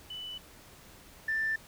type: tone pair in turn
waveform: sine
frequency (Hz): 2984 / 1774.3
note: F#7 / A6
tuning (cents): +14 / +14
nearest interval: major sixth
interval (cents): 900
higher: first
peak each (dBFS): -38 / -27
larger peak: second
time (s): 0.1-0.38 / 1.28-1.56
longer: neither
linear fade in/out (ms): 5
effects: tanh soft clip ceiling -23 dBFS + pink hiss -54 dBFS RMS until 1.67 s